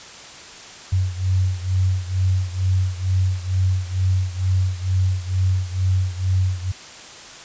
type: beating tone pair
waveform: sine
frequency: 92.5 / 94.7 Hz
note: F#2 / F#2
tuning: 0 / +41 cents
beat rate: 2.2 Hz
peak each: -19 / -22 dBFS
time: 0.92-6.72 s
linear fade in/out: 10 ms
effects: white hiss -39 dBFS RMS until 7.44 s + resampled to 16000 Hz